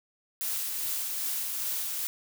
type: noise with tremolo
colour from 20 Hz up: blue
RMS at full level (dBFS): -31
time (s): 0.41-2.07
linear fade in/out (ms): 0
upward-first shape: sine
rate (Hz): 2.5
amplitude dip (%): 25
effects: none